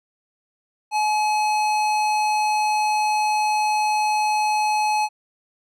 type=tone with hard clipping; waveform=sine; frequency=850 Hz; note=G#5; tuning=40 cents sharp; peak=-20 dBFS; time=0.91-5.09 s; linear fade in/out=50 ms; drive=16 dB; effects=none